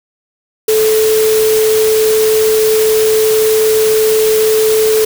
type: tone in noise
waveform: sine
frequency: 435.9 Hz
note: A4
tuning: 16 cents flat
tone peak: -8 dBFS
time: 0.68-5.05 s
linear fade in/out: 5 ms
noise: white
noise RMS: -19 dBFS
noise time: 0.68-5.05 s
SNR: +8 dB
effects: none